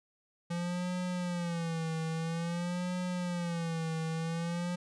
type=tone with vibrato; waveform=square; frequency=170.7 Hz; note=F3; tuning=39 cents flat; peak=-33 dBFS; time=0.5-4.76 s; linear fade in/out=10 ms; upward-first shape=sine; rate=0.5 Hz; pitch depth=100 cents each way; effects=resampled to 22050 Hz